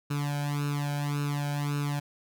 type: tone with flanger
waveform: sawtooth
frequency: 144.7 Hz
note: D3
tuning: 25 cents flat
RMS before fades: -30 dBFS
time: 0.1-2 s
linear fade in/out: 10 ms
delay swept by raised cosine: 0.75 to 1.29 ms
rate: 1.8 Hz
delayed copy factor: +0.9
effects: none